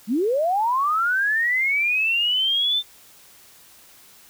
sine linear sweep, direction up, 191.7 to 3591 Hz, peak -18 dBFS, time 0.07-2.83 s, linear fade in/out 50 ms, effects white hiss -50 dBFS RMS until 4.29 s

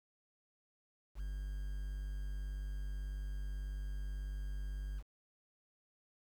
triangle tone with quantisation, 49.12 Hz, G1, 4 cents sharp, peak -36 dBFS, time 1.15-5.03 s, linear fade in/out 50 ms, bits 10, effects none

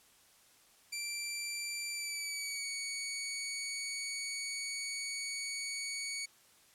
15% pulse tone with pitch glide, 2349 to 2240 Hz, D7 to C#7, 0 to +18 cents, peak -30 dBFS, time 0.92-6.26 s, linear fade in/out 10 ms, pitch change -82 cents, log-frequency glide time 1.89-2.68 s, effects white hiss -64 dBFS RMS until 6.74 s + low-pass 12000 Hz 12 dB/octave

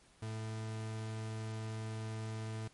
40% pulse tone, 110.2 Hz, A2, 3 cents sharp, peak -38 dBFS, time 0.22-2.68 s, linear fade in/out 5 ms, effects pink hiss -65 dBFS RMS until 2.73 s + MP3 48 kbps

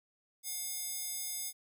square tone with high-pass filter, 716 Hz, F5, 43 cents sharp, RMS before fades -39 dBFS, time 0.43-1.53 s, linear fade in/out 50 ms, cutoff 7400 Hz, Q 0.82, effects none

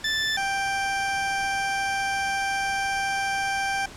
20% pulse tone pair in turn, 1759 / 785.7 Hz, A6 / G5, -1 / +4 cents, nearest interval octave + major second, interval 1395 cents, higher first, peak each -18 / -19 dBFS, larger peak first, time 0.04-0.37 / 0.37-3.86 s, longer second, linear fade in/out 5 ms, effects pink hiss -43 dBFS RMS until 3.96 s + low-pass 8000 Hz 12 dB/octave

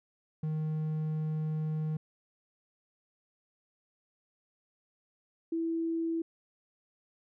triangle / sine tone pair in turn, 155.56 / 329.6 Hz, D#3 / E4, 0 / 0 cents, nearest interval octave + minor second, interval 1300 cents, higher second, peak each -28 / -29 dBFS, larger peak first, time 0.43-1.97 / 5.52-6.22 s, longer first, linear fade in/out 5 ms, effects none

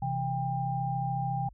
sine tone cluster, 131.3 / 165.2 / 797 Hz, C3 / E3 / G5, +6 / +4 / +28 cents, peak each -32 / -36 / -31 dBFS, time 0.02-1.49 s, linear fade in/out 5 ms, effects added 50 Hz sine -51 dBFS peak until 1.53 s

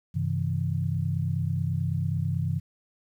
sine tone cluster, 96.6 / 132.5 / 161.7 Hz, G2 / C3 / E3, -25 / +22 / -33 cents, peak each -29 dBFS, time 0.14-2.6 s, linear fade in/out 20 ms, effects 10-bit

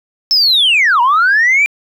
sine linear two-way sweep, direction down then up, 5330 to 922 to 2394 Hz, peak -6 dBFS, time 0.31-1.66 s, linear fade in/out 0 ms, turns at 1.01 s, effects tanh soft clip ceiling -5 dBFS + 8-bit

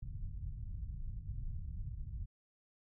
pink low-pass noise, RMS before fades -42 dBFS, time 0.02-2.26 s, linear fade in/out 10 ms, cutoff 120 Hz, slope 24 dB/octave, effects none

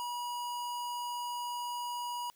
square tone, 967 Hz, B5, 37 cents flat, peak -36 dBFS, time 0-2.3 s, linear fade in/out 0 ms, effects white hiss -68 dBFS RMS until 2.35 s

